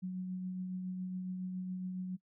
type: tone with tremolo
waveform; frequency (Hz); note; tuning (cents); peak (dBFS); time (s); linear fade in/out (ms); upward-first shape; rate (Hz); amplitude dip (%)
sine; 184.2; F#3; -7; -35; 0.02-2.17; 20; triangle; 7.2; 30
effects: noise-tail reverb RT60 0.1 s tail -24 dB re dry